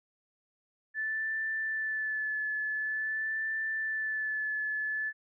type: tone with vibrato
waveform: sine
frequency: 1746 Hz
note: A6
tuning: 14 cents flat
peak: -30 dBFS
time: 0.94-5.13 s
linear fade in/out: 50 ms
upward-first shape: sine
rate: 0.47 Hz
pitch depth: 23 cents each way
effects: none

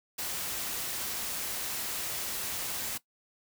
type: noise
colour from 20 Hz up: white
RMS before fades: -35 dBFS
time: 0.18-2.98 s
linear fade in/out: 10 ms
effects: noise-tail reverb RT60 0.1 s tail -18 dB re dry

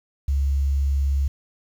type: tone with quantisation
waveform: sine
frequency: 69.3 Hz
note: C#2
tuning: in tune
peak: -18 dBFS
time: 0.28-1.28 s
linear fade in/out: 5 ms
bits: 8
effects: none

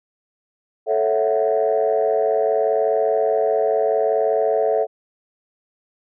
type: chord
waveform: sine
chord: F# minor seventh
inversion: first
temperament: equal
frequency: 440 / 554.4 / 659.3 / 740 Hz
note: A4 / C#5 / E5 / F#5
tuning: 0 / 0 / 0 / 0 cents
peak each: -19 / -22 / -20 / -24 dBFS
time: 0.86-4.87 s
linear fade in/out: 50 ms
effects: tanh soft clip ceiling -8 dBFS

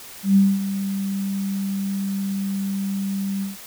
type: tone with ADSR envelope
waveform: sine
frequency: 196.1 Hz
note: G3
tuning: 1 cent sharp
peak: -10 dBFS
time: 0.23-3.57 s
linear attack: 130 ms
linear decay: 230 ms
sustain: -12 dB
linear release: 150 ms
effects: white hiss -40 dBFS RMS until 3.66 s

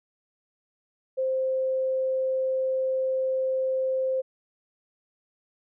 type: tone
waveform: sine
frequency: 523.3 Hz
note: C5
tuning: in tune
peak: -23 dBFS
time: 1.17-4.22 s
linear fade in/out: 20 ms
effects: none

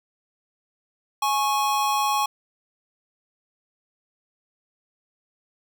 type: tone pair together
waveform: square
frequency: 837.4 / 1100 Hz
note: G#5 / C#6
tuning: +14 / -14 cents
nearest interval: perfect fourth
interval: 472 cents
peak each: -24 dBFS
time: 1.22-2.26 s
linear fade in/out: 5 ms
effects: none

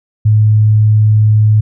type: tone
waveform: sine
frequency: 107.3 Hz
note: A2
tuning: 43 cents flat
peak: -5 dBFS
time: 0.25-1.61 s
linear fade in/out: 10 ms
effects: none

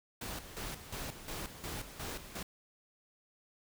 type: noise with tremolo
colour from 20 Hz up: pink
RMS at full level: -41 dBFS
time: 0.21-2.43 s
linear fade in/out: 5 ms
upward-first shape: square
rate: 2.8 Hz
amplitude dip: 65%
effects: none

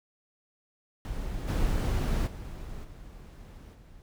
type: noise with level steps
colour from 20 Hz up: brown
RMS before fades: -35 / -27 / -40 / -46 / -51 dBFS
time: 1.05-4.02 s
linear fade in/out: 0 ms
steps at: 1.47 / 2.26 / 2.83 / 3.73 s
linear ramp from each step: 20 ms
effects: none

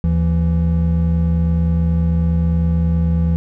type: tone pair together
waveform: triangle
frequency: 77.8 / 167.3 Hz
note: D#2 / E3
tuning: 0 / +26 cents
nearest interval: octave + minor second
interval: 1326 cents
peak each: -14 dBFS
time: 0.04-3.36 s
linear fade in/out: 0 ms
effects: none

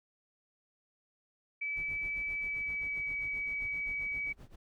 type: tone with pitch glide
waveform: sine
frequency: 2300 to 2276 Hz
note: D7 to C#7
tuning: -37 to +45 cents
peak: -33 dBFS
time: 1.61-4.33 s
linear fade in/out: 10 ms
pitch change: -18 cents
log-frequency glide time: 2.32-3.14 s
type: noise with tremolo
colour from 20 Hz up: brown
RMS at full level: -48 dBFS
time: 1.76-4.56 s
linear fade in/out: 10 ms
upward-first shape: sine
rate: 7.6 Hz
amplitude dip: 90%
effects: none

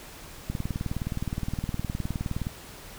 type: click train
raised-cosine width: 5 ms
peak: -17 dBFS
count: 39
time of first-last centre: 0.5-2.469 s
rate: 19.3 Hz
effects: pink hiss -45 dBFS RMS until 2.98 s

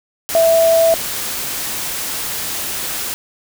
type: tone in noise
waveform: sine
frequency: 659.3 Hz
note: E5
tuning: in tune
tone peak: -9 dBFS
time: 0.35-0.94 s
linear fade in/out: 0 ms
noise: white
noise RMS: -23 dBFS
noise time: 0.29-3.14 s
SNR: +11 dB
effects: none

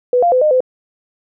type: tone with pitch steps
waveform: sine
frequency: 495.2 / 695 / 508 / 610 / 511 Hz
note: B4 / F5 / B4 / D#5 / C5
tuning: +5 / -9 / +49 / -34 / -41 cents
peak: -9 dBFS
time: 0.13-0.605 s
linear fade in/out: 2 ms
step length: 95 ms
effects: none

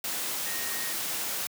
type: tone in noise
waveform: sine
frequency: 1864.7 Hz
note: A#6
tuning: in tune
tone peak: -39 dBFS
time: 0.46-0.93 s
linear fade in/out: 2 ms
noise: white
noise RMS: -32 dBFS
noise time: 0.04-1.47 s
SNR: -10 dB
effects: high-pass 150 Hz 12 dB/octave

